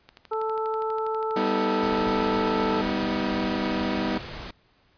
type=click train; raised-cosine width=0.2 ms; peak=-27 dBFS; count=28; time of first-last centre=0.09-2.285 s; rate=12.3 Hz
type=harmonic tone; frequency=440 Hz; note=A4; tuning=in tune; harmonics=1 / 2 / 3; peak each=-27 / -30 / -32 dBFS; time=0.31-2.82 s; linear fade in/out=10 ms
type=chord; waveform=sawtooth; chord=G augmented; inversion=none; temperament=equal with one note detuned; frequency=196 / 246.9 / 318 Hz; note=G3 / B3 / D#4; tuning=0 / 0 / +38 cents; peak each=-25 dBFS; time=1.36-4.18 s; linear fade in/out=5 ms
type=noise; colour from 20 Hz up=pink; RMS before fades=-37 dBFS; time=1.82-4.51 s; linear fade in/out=5 ms
effects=pink hiss -63 dBFS RMS until 4.97 s + resampled to 11025 Hz